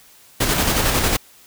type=noise with tremolo; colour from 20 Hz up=pink; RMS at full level=-17 dBFS; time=0.4-1.17 s; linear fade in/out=10 ms; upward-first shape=square; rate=11 Hz; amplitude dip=35%; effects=white hiss -49 dBFS RMS until 1.46 s